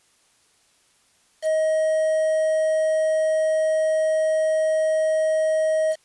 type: tone with quantisation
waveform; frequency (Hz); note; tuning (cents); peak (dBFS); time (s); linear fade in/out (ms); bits
triangle; 630; D#5; +21; -16; 1.42-5.96; 50; 6
effects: white hiss -61 dBFS RMS until 6.04 s + resampled to 24000 Hz